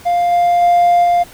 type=tone with level steps; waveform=triangle; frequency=700 Hz; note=F5; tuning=4 cents sharp; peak=-9 / -7 / -5 / -7 dBFS; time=0.05-1.24 s; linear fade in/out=20 ms; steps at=0.31 / 0.61 / 1.03 s; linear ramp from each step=20 ms; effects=tanh soft clip ceiling -2 dBFS + pink hiss -39 dBFS RMS until 1.33 s